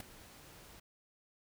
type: noise with ADSR envelope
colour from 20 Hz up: pink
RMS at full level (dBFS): -40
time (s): 0-0.8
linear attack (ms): 3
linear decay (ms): 8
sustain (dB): -16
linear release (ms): 8
effects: none